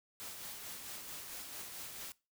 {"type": "noise with tremolo", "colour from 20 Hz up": "white", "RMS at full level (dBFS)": -45, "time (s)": [0.2, 2.12], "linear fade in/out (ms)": 0, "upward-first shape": "sine", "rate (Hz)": 4.5, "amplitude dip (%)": 35, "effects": ["noise-tail reverb RT60 0.3 s tail -22 dB re dry"]}